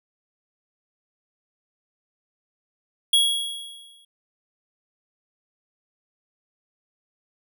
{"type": "tone with exponential decay", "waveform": "square", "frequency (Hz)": 3322, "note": "G#7", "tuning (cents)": 0, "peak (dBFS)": -14, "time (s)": [3.13, 4.05], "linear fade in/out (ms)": 5, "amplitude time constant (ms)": 200, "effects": []}